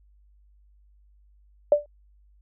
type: tone with exponential decay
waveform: sine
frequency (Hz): 587.3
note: D5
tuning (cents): 0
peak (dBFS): -10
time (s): 1.72-1.86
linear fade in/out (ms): 2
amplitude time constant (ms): 30
effects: added 50 Hz sine -55 dBFS peak until 2.41 s